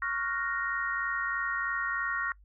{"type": "chord", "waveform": "sine", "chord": "Gb major seventh", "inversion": "second", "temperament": "equal", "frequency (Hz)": [1108.7, 1396.9, 1480, 1864.7], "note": ["Db6", "F6", "Gb6", "Bb6"], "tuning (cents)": [0, 0, 0, 0], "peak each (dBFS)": [-35, -34, -39, -33], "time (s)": [0.02, 2.32], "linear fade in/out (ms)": 2, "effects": ["noise-tail reverb RT60 0.1 s tail -23 dB re dry", "added 50 Hz sine -54 dBFS peak until 2.44 s"]}